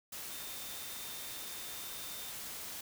sine tone in noise, 3620 Hz, A7, 48 cents sharp, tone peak -51 dBFS, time 0.31-2.31 s, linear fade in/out 5 ms, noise white, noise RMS -44 dBFS, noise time 0.12-2.81 s, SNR -10 dB, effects none

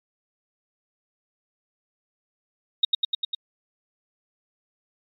sine tone with echo, 3729 Hz, A#7, in tune, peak -14 dBFS, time 2.83-2.85 s, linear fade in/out 5 ms, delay 100 ms, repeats 5, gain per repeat -2 dB, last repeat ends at 3.35 s, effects MP3 96 kbps

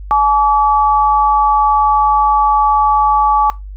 sine tone pair together, 852 / 1147.8 Hz, G#5 / D6, +44 / -40 cents, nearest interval perfect fourth, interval 516 cents, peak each -11 dBFS, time 0.11-3.5 s, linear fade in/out 0 ms, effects noise-tail reverb RT60 0.2 s tail -19 dB re dry + added 49 Hz sine -26 dBFS peak until 3.76 s

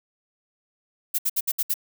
violet noise bursts, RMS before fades -23 dBFS, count 6, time 1.14-1.741 s, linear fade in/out 10 ms, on 46 ms, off 65 ms, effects none

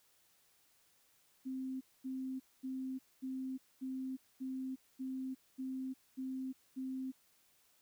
sine tone bursts, 261.6 Hz, C4, in tune, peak -38 dBFS, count 10, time 1.45-7.12 s, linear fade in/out 20 ms, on 360 ms, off 230 ms, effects white hiss -71 dBFS RMS until 7.81 s

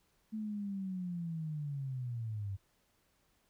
sine linear sweep, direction down, 220 to 95.2 Hz, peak -36 dBFS, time 0.32-2.57 s, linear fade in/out 20 ms, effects pink hiss -74 dBFS RMS until 3.49 s

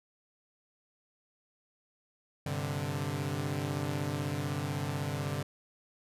sawtooth chord, G suspended fourth, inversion none, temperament equal, 98 / 130.81 / 146.83 Hz, G2 / C3 / D3, 0 / 0 / 0 cents, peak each -34 / -33 / -31 dBFS, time 2.46-5.43 s, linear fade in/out 5 ms, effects resampled to 32000 Hz

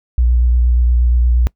sine tone with vibrato, 60.3 Hz, B1, 41 cents flat, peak -9 dBFS, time 0.18-1.47 s, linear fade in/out 0 ms, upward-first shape sine, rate 8.5 Hz, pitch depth 27 cents each way, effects noise-tail reverb RT60 0.1 s tail -23 dB re dry

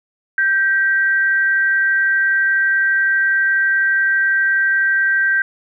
sine tone pair together, 1568 / 1912.9 Hz, G6 / A#6, 0 / +44 cents, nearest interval minor third, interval 344 cents, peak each -13 / -23 dBFS, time 0.38-5.42 s, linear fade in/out 2 ms, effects none

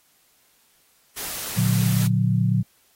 white noise, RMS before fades -31 dBFS, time 1.16-2.08 s, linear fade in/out 20 ms
sine chord, Bb augmented, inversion none, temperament just, 116.54 / 145.68 / 182.1 Hz, Bb2 / D3 / F#3, 0 / -14 / -27 cents, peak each -20 / -24 / -22 dBFS, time 1.56-2.63 s, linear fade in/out 20 ms
effects white hiss -61 dBFS RMS until 2.95 s + AAC 48 kbps

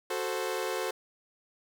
sawtooth chord, F# diminished, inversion none, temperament equal, 370 / 440 / 523.3 Hz, F#4 / A4 / C5, 0 / 0 / 0 cents, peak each -31 dBFS, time 0.1-0.91 s, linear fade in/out 5 ms, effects none

